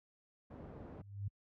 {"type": "low-pass noise", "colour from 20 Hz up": "pink", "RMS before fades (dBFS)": -49, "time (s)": [0.5, 1.02], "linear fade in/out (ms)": 10, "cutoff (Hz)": 690, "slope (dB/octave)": 12}
{"type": "tone with exponential growth", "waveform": "sine", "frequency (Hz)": 100, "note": "G2", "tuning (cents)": 35, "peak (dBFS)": -34, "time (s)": [0.82, 1.28], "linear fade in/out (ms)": 5, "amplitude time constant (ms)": 100}
{"effects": ["high-pass 60 Hz 12 dB/octave"]}